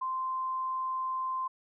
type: tone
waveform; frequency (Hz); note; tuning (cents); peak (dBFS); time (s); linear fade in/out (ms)
sine; 1041; C6; -9; -30; 0.01-1.48; 10
effects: none